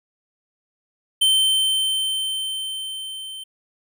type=tone with level ramp; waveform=square; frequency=3100 Hz; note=G7; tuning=20 cents flat; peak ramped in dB=-14 to -33 dBFS; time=1.21-3.44 s; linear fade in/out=10 ms; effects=none